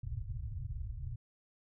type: low-pass noise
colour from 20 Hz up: white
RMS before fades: -40 dBFS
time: 0.03-1.16 s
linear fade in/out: 5 ms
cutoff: 130 Hz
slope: 96 dB/octave
effects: none